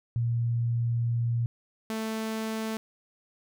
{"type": "tone pair in turn", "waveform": ["sine", "sawtooth"], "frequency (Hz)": [117.7, 220.8], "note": ["A#2", "A3"], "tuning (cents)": [17, 6], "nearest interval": "major seventh", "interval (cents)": 1089, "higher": "second", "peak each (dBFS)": [-24, -26], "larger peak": "first", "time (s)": [[0.16, 1.46], [1.9, 2.77]], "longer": "first", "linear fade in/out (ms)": 0, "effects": []}